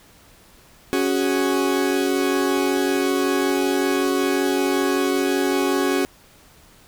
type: chord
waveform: 40% pulse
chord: C# suspended fourth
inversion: none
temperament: equal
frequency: 277.2 / 370 / 415.3 Hz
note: C#4 / F#4 / G#4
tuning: 0 / 0 / 0 cents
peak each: -21 / -21 / -25 dBFS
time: 0.93-6.05 s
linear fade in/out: 0 ms
effects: pink hiss -51 dBFS RMS until 6.87 s